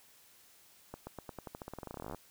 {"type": "accelerating click train", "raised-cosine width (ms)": 1, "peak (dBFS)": -28, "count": 26, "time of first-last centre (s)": [0.94, 2.147], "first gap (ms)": 130, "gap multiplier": 0.9, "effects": ["white hiss -62 dBFS RMS until 2.3 s"]}